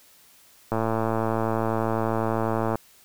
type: click train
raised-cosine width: 1 ms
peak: -11 dBFS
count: 229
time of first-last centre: 0.72-2.756 s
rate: 112 Hz
effects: white hiss -55 dBFS RMS until 3.04 s